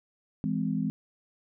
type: chord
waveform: sine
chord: E augmented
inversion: none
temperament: just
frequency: 164.81 / 206 / 257.5 Hz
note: E3 / G#3 / B#3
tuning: 0 / -14 / -28 cents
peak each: -31 / -30 / -31 dBFS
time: 0.44-0.9 s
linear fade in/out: 0 ms
effects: none